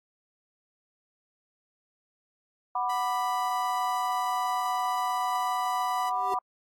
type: chord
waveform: sine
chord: B minor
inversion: second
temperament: just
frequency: 740.8 / 987.8 / 1185.3 Hz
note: F#5 / B5 / D6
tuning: +2 / 0 / +16 cents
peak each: -30 / -29 / -32 dBFS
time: 2.75-6.39 s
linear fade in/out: 5 ms
type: tone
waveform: sawtooth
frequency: 987.8 Hz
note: B5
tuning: in tune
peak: -31 dBFS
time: 2.89-6.1 s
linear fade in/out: 10 ms
type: tone with exponential growth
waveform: square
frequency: 392 Hz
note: G4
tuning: in tune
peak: -33 dBFS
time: 5.99-6.34 s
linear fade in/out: 1 ms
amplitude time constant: 75 ms
effects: AAC 48 kbps